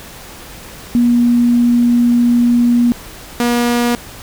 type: tone pair in turn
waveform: sine / sawtooth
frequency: 239.8 / 239.8 Hz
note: A#3 / A#3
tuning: +49 / +49 cents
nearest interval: unison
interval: 0 cents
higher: neither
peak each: -8 dBFS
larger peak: neither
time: 0.95-2.92 / 3.4-3.95 s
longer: first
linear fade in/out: 0 ms
effects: pink hiss -34 dBFS RMS until 4.22 s